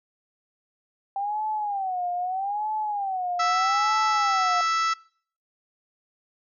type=tone with vibrato; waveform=sine; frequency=782 Hz; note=G5; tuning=4 cents flat; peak=-25 dBFS; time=1.16-4.61 s; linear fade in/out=2 ms; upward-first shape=sine; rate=0.79 Hz; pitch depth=170 cents each way
type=harmonic tone; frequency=659.3 Hz; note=E5; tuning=in tune; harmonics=2 / 3 / 4 / 5 / 6 / 7 / 8 / 9 / 10; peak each=-22 / -32 / -38 / -40 / -40 / -38 / -36 / -45 / -41 dBFS; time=3.39-4.94 s; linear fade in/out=10 ms
effects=noise-tail reverb RT60 0.5 s tail -23 dB re dry

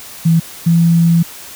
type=tone pair in turn; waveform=sine; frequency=164.81 / 167.88 Hz; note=E3 / E3; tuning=0 / +32 cents; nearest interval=unison; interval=32 cents; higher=second; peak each=-7 / -7 dBFS; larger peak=neither; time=0.25-0.4 / 0.66-1.23 s; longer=second; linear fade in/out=10 ms; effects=white hiss -33 dBFS RMS until 1.55 s

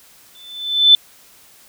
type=tone with exponential growth; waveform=sine; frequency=3520 Hz; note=A7; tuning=in tune; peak=-3 dBFS; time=0.35-0.95 s; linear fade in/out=1 ms; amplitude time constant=130 ms; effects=white hiss -48 dBFS RMS until 1.68 s

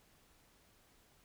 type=silence; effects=pink hiss -68 dBFS RMS until 1.24 s

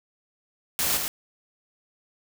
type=noise with echo; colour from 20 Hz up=white; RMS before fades=-25 dBFS; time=0.79-0.97 s; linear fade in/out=0 ms; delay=110 ms; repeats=1; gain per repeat=-4 dB; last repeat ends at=1.08 s; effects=none

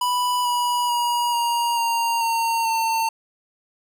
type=tone with pitch steps; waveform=square; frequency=987.8 / 973.1 / 958.6 / 944.3 / 930.2 / 916.3 / 902.7 Hz; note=B5 / B5 / A#5 / A#5 / A#5 / A#5 / A5; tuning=0 / -26 / +48 / +22 / -4 / -30 / +44 cents; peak=-20 dBFS; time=0.01-3.09 s; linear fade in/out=5 ms; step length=440 ms; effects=none

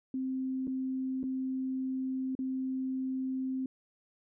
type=tone with dropouts; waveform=sine; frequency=261.5 Hz; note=C4; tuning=1 cent flat; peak=-31 dBFS; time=0.14-3.66 s; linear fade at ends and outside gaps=2 ms; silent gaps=0.671-0.677 / 1.231-1.238 / 2.352-2.39 s; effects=none

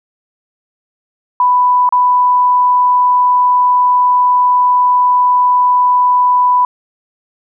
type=tone with dropouts; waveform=sine; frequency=992 Hz; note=B5; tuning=7 cents sharp; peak=-7 dBFS; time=1.4-6.65 s; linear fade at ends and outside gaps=2 ms; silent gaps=1.891-1.924 s; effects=none

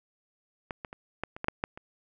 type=clicks; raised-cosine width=0.5 ms; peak=-19 / -22 / -27 / -16 / -26 / -17 / -10 / -13 / -28 dBFS; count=9; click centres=0.708 / 0.848 / 0.929 / 1.236 / 1.365 / 1.444 / 1.484 / 1.639 / 1.775 s; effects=none

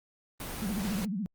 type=noise; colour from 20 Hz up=pink; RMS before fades=-38 dBFS; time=0.4-1.05 s; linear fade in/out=2 ms
type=tone with vibrato; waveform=sine; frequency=200 Hz; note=G3; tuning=35 cents sharp; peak=-30 dBFS; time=0.62-1.26 s; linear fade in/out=0 ms; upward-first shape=sine; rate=14 Hz; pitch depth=200 cents each way
effects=Opus 24 kbps

